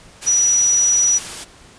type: tone in noise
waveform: sine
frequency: 5860 Hz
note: F#8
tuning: 18 cents flat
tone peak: -12 dBFS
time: 0.26-1.19 s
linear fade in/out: 20 ms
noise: white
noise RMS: -30 dBFS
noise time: 0.21-1.45 s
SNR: +15 dB
effects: pink hiss -45 dBFS RMS until 1.78 s + resampled to 22050 Hz